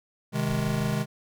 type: chord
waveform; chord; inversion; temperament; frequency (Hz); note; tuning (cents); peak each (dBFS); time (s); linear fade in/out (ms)
square; Ab major; first; just; 129.78 / 155.74 / 207.7; C3 / Eb3 / Ab3; -14 / +2 / 0; -30; 0.32-1.06; 50
type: noise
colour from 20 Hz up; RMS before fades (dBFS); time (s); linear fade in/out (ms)
brown; -40; 0.48-0.93; 0
effects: none